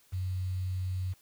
sine tone with quantisation, 92.5 Hz, F#2, in tune, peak -30 dBFS, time 0.12-1.14 s, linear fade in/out 20 ms, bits 9, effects white hiss -64 dBFS RMS until 1.21 s

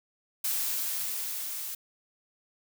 blue noise with level ramp, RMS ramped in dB -29 to -37 dBFS, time 0.44-1.75 s, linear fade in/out 5 ms, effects none

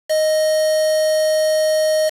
triangle tone with quantisation, 622.3 Hz, D#5, in tune, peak -12 dBFS, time 0.09-2.1 s, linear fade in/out 20 ms, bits 4, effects resampled to 32000 Hz

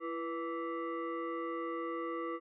sine tone with frequency modulation, 335.3 Hz, E4, 30 cents sharp, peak -35 dBFS, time 0-2.4 s, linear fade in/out 50 ms, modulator 824 Hz, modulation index 1.3, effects none

